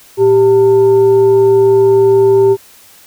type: tone with frequency modulation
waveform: sine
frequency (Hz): 392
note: G4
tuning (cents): 0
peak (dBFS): -5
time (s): 0.17-2.57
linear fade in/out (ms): 50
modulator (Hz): 507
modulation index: 0.32
effects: white hiss -42 dBFS RMS until 3.06 s